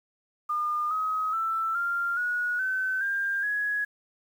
sine tone with pitch steps, 1211 / 1268.3 / 1328.3 / 1391.1 / 1456.9 / 1525.8 / 1597.9 / 1673.5 Hz, D#6 / D#6 / E6 / F6 / F#6 / G6 / G6 / G#6, -47 / +33 / +13 / -7 / -27 / -47 / +33 / +13 cents, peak -25 dBFS, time 0.49-3.85 s, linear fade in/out 10 ms, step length 420 ms, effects 9-bit

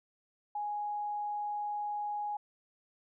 sine tone, 830.6 Hz, G#5, in tune, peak -33 dBFS, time 0.55-2.37 s, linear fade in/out 5 ms, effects none

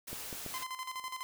white noise, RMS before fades -43 dBFS, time 0.07-0.64 s, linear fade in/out 10 ms
clicks, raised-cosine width 2 ms, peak -29 dBFS, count 3, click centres 0.13 / 0.328 / 0.463 s
sawtooth tone with tremolo, 1031 Hz, C6, 26 cents flat, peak -33 dBFS, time 0.54-1.23 s, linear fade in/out 0 ms, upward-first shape square, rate 12 Hz, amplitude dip 65%
effects none

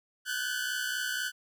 sawtooth tone cluster, 1480 / 1544 / 1711 Hz, F#6 / G6 / A6, 0 / -27 / -49 cents, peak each -30 / -31 / -38 dBFS, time 0.25-1.32 s, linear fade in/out 50 ms, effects none

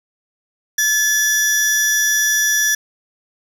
40% pulse tone pair together, 1724 / 5799 Hz, A6 / F#8, -36 / -36 cents, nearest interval octave + major sixth, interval 2100 cents, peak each -16 dBFS, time 0.78-2.75 s, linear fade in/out 5 ms, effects none

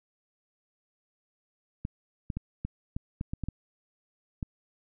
clicks, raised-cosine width 5 ms, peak -20 dBFS, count 10, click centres 1.851 / 2.302 / 2.37 / 2.65 / 2.965 / 3.211 / 3.335 / 3.437 / 3.486 / 4.428 s, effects none

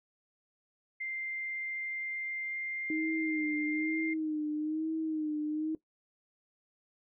sine tone with pitch glide, 2093 to 2106 Hz, C7 to C7, 0 to +11 cents, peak -35 dBFS, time 1-4.14 s, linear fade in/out 10 ms, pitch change +11 cents, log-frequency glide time 1.22-3.97 s
sine tone with vibrato, 310.6 Hz, D#4, 3 cents flat, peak -30 dBFS, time 2.9-5.75 s, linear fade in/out 2 ms, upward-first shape sine, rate 1.1 Hz, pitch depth 52 cents each way
effects noise-tail reverb RT60 0.1 s tail -17 dB re dry

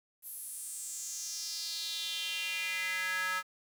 square tone with high-pass filter sweep, 185 Hz, F#3, in tune, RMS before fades -37 dBFS, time 0.22-3.43 s, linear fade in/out 50 ms, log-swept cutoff 12000 to 1400 Hz, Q 4.1, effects 10-bit

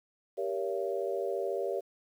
sine chord, G diminished seventh, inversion none, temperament just, 392 / 470.4 / 564.5 / 677.4 Hz, G4 / Bb4 / Db5 / Fb5, 0 / +16 / +31 / +47 cents, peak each -34 / -36 / -35 / -39 dBFS, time 0.37-1.81 s, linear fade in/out 20 ms, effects 10-bit

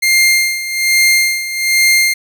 sawtooth tone with tremolo, 2110 Hz, C7, 14 cents sharp, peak -4 dBFS, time 0.02-2.14 s, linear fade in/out 10 ms, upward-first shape sine, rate 1.2 Hz, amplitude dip 75%, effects none

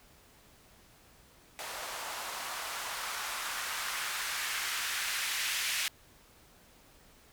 blue noise with band-pass filter sweep, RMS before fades -36 dBFS, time 1.59-5.88 s, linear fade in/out 0 ms, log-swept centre 710 to 2200 Hz, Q 1.3, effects pink hiss -60 dBFS RMS until 7.32 s

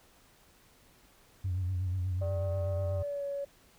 sine tone with vibrato, 91.7 Hz, F#2, 15 cents flat, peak -28 dBFS, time 1.44-3.03 s, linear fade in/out 10 ms, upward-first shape sine, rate 8.2 Hz, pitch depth 65 cents each way
sine tone with pitch glide, 587.3 to 562.4 Hz, D5 to C#5, 0 to +25 cents, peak -32 dBFS, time 2.21-3.45 s, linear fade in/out 10 ms, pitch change -75 cents, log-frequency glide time 2.91-3.25 s
effects tanh soft clip ceiling -26 dBFS + pink hiss -62 dBFS RMS until 3.78 s

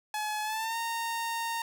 sawtooth tone with pitch glide, 850 to 921.6 Hz, G#5 to A#5, +40 to -20 cents, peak -27 dBFS, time 0.14-1.62 s, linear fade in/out 2 ms, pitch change +140 cents, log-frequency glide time 0.43-0.77 s, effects none

